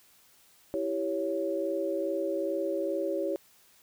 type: chord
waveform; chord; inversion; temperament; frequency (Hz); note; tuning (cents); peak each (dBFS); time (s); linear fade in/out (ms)
sine; C# diminished; first; equal with one note detuned; 329.6 / 392 / 556.6; E4 / G4 / C#5; 0 / 0 / +7; -33 / -33 / -31; 0.74-3.36; 0
effects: white hiss -61 dBFS RMS until 3.82 s